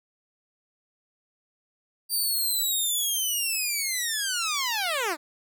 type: linear sweep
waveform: 10% pulse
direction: down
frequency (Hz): 4699 to 279.7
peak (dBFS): -17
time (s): 2.09-5.17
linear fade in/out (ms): 50
effects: none